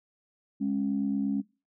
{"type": "tone pair together", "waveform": "sine", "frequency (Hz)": [205.7, 274.6], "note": ["G#3", "C#4"], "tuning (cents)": [-16, -16], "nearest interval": "perfect fourth", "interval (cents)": 500, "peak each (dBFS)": [-28, -28], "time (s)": [0.6, 1.42], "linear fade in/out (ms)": 20, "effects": ["noise-tail reverb RT60 0.3 s tail -22 dB re dry", "tanh soft clip ceiling -18 dBFS"]}